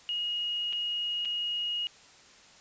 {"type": "tone with dropouts", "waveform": "sine", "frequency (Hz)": 2879, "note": "F#7", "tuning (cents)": -48, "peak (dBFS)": -29, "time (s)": [0.09, 1.87], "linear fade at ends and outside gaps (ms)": 0, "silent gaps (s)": [[0.726, 0.731], [1.25, 1.255]], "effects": ["white hiss -55 dBFS RMS until 2.6 s", "resampled to 16000 Hz"]}